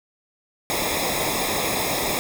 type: noise with comb filter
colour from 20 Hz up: pink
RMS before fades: -24 dBFS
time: 0.7-2.19 s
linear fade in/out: 0 ms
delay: 0.67 ms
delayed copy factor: -0.8
effects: none